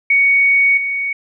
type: tone with level steps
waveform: sine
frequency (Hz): 2233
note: C#7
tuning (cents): +12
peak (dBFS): -9 / -17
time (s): 0.1-1.13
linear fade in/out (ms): 5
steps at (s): 0.77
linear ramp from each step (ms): 5
effects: none